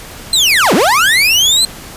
30% pulse linear two-way sweep, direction down then up, 4182 to 157.1 to 4182 Hz, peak -5 dBFS, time 0.33-1.65 s, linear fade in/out 2 ms, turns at 0.74 s, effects pink hiss -31 dBFS RMS until 1.96 s + resampled to 32000 Hz

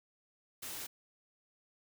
white noise, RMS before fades -43 dBFS, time 0.62-0.87 s, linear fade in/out 10 ms, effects none

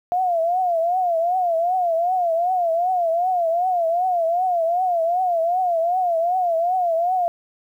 sine tone with vibrato, 698.5 Hz, F5, in tune, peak -17 dBFS, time 0.12-7.28 s, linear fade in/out 0 ms, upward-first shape triangle, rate 2.6 Hz, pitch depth 140 cents each way, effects 9-bit

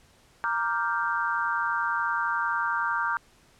sine chord, G minor seventh, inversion first, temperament equal, 932.3 / 1174.7 / 1396.9 / 1568 Hz, Bb5 / D6 / F6 / G6, 0 / 0 / 0 / 0 cents, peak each -30 dBFS, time 0.44-3.17 s, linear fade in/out 0 ms, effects pink hiss -59 dBFS RMS until 3.59 s + low-pass 10000 Hz 12 dB/octave

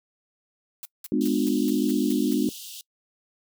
blue noise bursts, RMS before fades -37 dBFS, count 8, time 0.83-2.336 s, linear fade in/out 0 ms, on 22 ms, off 190 ms
sine chord, G# diminished seventh, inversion none, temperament just, 207.7 / 249.2 / 299 / 358.8 Hz, G#3 / B3 / D4 / F4, 0 / +16 / +31 / +47 cents, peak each -27 / -25 / -24 / -29 dBFS, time 1.12-2.49 s, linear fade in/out 2 ms
pink high-pass noise, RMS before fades -40 dBFS, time 1.21-2.81 s, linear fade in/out 0 ms, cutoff 2800 Hz, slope 96 dB/octave
effects noise-tail reverb RT60 0.1 s tail -23 dB re dry

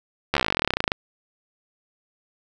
slowing click train, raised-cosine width 0.3 ms, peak -4 dBFS, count 25, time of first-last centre 0.34-0.919 s, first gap 13 ms, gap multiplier 1.05, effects none

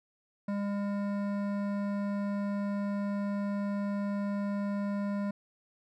sine tone with hard clipping, 202 Hz, G#3, 48 cents flat, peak -32 dBFS, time 0.48-5.31 s, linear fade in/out 5 ms, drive 14 dB, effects none

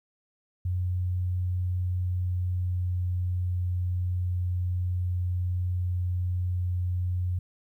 sine tone with pitch glide, 90.5 to 89.87 Hz, F#2 to F#2, -38 to -50 cents, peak -25 dBFS, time 0.65-7.39 s, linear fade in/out 5 ms, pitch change -12 cents, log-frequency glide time 2-3.16 s, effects 11-bit

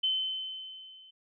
sine tone with level ramp, 3062 Hz, G7, 41 cents flat, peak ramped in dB -24 to -52 dBFS, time 0.03-1.11 s, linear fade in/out 10 ms, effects none

